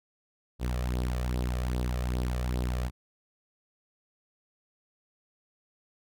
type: tone with flanger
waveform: sawtooth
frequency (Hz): 61.74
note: B1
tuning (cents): 0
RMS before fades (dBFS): -30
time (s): 0.59-2.91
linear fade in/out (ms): 50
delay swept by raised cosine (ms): 0.21 to 1.71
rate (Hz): 2.5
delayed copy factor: +0.6
effects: none